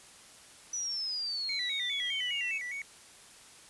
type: exponential sweep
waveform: sine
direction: down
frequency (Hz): 5970 to 2573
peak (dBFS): -32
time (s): 0.73-2.58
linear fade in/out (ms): 5
type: tone with vibrato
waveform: triangle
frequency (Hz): 2093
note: C7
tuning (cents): 0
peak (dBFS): -34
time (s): 1.49-2.82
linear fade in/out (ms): 2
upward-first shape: square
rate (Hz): 4.9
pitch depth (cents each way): 110
effects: white hiss -54 dBFS RMS until 3.69 s + resampled to 24000 Hz